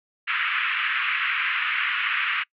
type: band-pass noise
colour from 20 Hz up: white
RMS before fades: -25 dBFS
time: 0.27-2.44 s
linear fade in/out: 20 ms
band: 1200 to 2800 Hz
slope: 48 dB/octave
effects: noise-tail reverb RT60 0.1 s tail -25 dB re dry